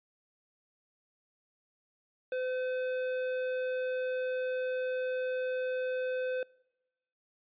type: tone with tanh clipping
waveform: triangle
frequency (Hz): 510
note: C5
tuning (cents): -44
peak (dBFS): -33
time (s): 2.32-6.43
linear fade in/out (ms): 2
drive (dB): 18
effects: noise-tail reverb RT60 0.9 s tail -25 dB re dry + resampled to 8000 Hz